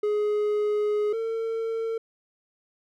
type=tone pair in turn; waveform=triangle; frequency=418.9 / 452 Hz; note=G#4 / A4; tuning=+15 / +47 cents; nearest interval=minor second; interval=132 cents; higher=second; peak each=-20 / -24 dBFS; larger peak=first; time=0.03-1.13 / 1.13-1.98 s; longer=first; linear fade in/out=5 ms; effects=none